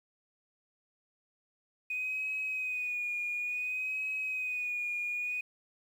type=tone with vibrato; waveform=sine; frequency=2489 Hz; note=D#7; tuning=in tune; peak=-31 dBFS; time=1.9-5.41 s; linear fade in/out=5 ms; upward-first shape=sine; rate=0.57 Hz; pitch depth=40 cents each way; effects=tanh soft clip ceiling -27 dBFS + 10-bit